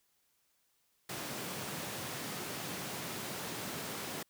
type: high-pass noise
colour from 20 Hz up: pink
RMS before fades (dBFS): -41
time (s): 1.09-4.23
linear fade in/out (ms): 5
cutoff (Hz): 120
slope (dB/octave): 24
effects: white hiss -75 dBFS RMS until 4.29 s